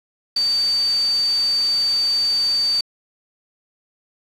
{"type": "tone in noise", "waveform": "sine", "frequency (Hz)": 4600, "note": "D8", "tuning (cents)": -37, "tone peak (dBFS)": -16, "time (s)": [0.36, 2.81], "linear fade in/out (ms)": 5, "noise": "white", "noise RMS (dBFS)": -33, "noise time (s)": [0.36, 2.81], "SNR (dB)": 14, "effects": ["low-pass 9000 Hz 12 dB/octave"]}